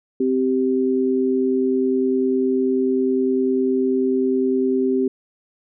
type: tone pair together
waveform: sine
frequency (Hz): 260 / 389.6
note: C4 / G4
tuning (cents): -11 / -11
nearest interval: perfect fifth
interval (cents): 700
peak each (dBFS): -19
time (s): 0.2-5.08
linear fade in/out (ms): 5
effects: none